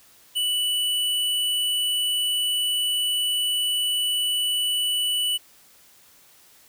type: tone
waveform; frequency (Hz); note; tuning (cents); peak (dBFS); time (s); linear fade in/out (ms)
square; 2965; F#7; +3; -22; 0.35-5.38; 20
effects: white hiss -54 dBFS RMS until 6.68 s